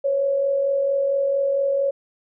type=tone pair together; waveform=sine; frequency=510 / 554.4 Hz; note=C5 / C#5; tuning=-44 / 0 cents; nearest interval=minor second; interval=144 cents; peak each=-30 / -18 dBFS; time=0.04-1.91 s; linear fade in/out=10 ms; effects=none